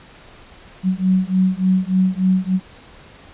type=beating tone pair; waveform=sine; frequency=185 / 188.4 Hz; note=F#3 / F#3; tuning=0 / +32 cents; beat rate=3.4 Hz; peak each=-17 dBFS; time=0.83-2.6 s; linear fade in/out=50 ms; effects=pink hiss -44 dBFS RMS until 3.33 s + resampled to 8000 Hz